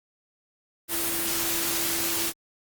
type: tone in noise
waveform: sine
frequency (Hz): 335.8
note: E4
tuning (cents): +32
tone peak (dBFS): -35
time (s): 0.88-2.33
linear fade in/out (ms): 50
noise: white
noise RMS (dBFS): -27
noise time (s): 0.88-2.33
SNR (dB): -11
effects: Opus 32 kbps